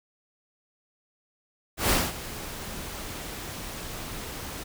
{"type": "noise with ADSR envelope", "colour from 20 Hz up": "pink", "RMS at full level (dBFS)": -21, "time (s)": [1.77, 4.64], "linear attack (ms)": 130, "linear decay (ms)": 220, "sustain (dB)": -16, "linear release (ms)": 14, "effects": []}